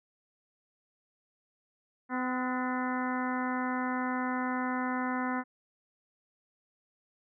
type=harmonic tone with a mistuned harmonic; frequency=254 Hz; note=B3; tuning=49 cents sharp; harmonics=1 / 2 / 3 / 4 / 5 / 6 / 7 / 8; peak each=-32 / -42 / -38 / -37 / -41 / -40 / -41 / -45 dBFS; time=2.09-5.44 s; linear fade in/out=50 ms; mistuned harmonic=6; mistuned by=-59 cents; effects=none

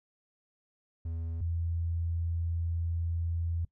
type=tone pair in turn; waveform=triangle / sine; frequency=82.41 / 84.04 Hz; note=E2 / E2; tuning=0 / +34 cents; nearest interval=unison; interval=34 cents; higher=second; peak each=-31 / -29 dBFS; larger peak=second; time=1.05-1.41 / 1.41-3.65 s; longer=second; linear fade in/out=5 ms; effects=noise-tail reverb RT60 0.1 s tail -21 dB re dry

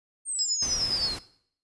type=exponential sweep; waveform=sine; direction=down; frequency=8740 to 4032 Hz; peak=-28 dBFS; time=0.25-1.17 s; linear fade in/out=50 ms
type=tone with tremolo; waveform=sine; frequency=5100 Hz; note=D#8; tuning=42 cents sharp; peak=-22 dBFS; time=0.39-1.1 s; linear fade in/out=0 ms; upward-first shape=triangle; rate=9.6 Hz; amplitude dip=100%
type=noise; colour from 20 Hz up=pink; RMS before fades=-38 dBFS; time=0.62-1.19 s; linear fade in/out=5 ms
effects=noise-tail reverb RT60 0.6 s tail -17 dB re dry + resampled to 24000 Hz

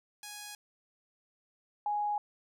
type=tone pair in turn; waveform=5% pulse / sine; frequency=830.6 / 830.6 Hz; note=G#5 / G#5; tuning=0 / 0 cents; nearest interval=unison; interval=0 cents; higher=neither; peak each=-31 / -29 dBFS; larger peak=second; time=0.23-0.55 / 1.86-2.18 s; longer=neither; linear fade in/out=2 ms; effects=none

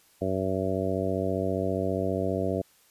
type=harmonic tone; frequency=94.9 Hz; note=F#2; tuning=44 cents sharp; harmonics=1 / 2 / 3 / 4 / 5 / 6 / 7; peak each=-33 / -33 / -33 / -33 / -33 / -33 / -33 dBFS; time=0.21-2.62 s; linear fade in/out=10 ms; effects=white hiss -61 dBFS RMS until 2.9 s + resampled to 32000 Hz

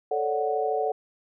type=chord; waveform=sine; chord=D major seventh; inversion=second; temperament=equal; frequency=440 / 554.4 / 587.3 / 740 Hz; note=A4 / C#5 / D5 / F#5; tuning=0 / 0 / 0 / 0 cents; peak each=-27 / -33 / -32 / -27 dBFS; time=0.11-0.92 s; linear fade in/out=5 ms; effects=none

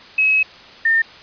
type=tone pair in turn; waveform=sine; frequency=2564 / 1813 Hz; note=E7 / A#6; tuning=-49 / -49 cents; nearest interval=tritone; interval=600 cents; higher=first; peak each=-12 dBFS; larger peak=neither; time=0.18-0.43 / 0.85-1.02 s; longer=first; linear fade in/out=5 ms; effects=white hiss -41 dBFS RMS until 1.22 s + resampled to 11025 Hz

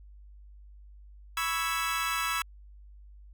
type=chord; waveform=25% pulse; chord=C# minor seventh; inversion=third; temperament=equal with one note detuned; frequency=987.8 / 1113.2 / 1318.5 / 1661.2 Hz; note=B5 / C#6 / E6 / G#6; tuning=0 / +7 / 0 / 0 cents; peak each=-33 / -32 / -27 / -32 dBFS; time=1.37-2.42 s; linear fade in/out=2 ms; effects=added 50 Hz sine -48 dBFS peak until 3.33 s

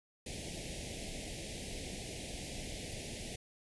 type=band-stop noise; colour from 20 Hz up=pink; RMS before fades=-43 dBFS; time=0.26-3.36 s; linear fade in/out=5 ms; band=740 to 2000 Hz; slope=48 dB/octave; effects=resampled to 24000 Hz

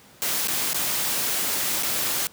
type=noise with dropouts; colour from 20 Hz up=white; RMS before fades=-25 dBFS; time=0.22-2.27 s; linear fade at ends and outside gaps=0 ms; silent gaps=0.473-0.483 / 0.732-0.745 / 1.826-1.832 s; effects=pink hiss -51 dBFS RMS until 2.32 s + high-pass 100 Hz 12 dB/octave

